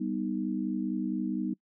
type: chord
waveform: sine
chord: G augmented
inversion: none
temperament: equal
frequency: 196 / 246.9 / 311.1 Hz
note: G3 / B3 / D#4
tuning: 0 / 0 / 0 cents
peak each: -33 dBFS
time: 0-1.54 s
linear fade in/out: 10 ms
effects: noise-tail reverb RT60 0.1 s tail -24 dB re dry